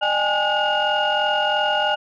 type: tone cluster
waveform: sine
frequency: 606 / 801 / 844 / 1449 / 2843 Hz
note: D#5 / G5 / G#5 / F#6 / F7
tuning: -46 / +37 / +28 / -37 / +30 cents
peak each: -23 dBFS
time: 0.01-1.96 s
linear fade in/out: 20 ms
effects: tanh soft clip ceiling -11 dBFS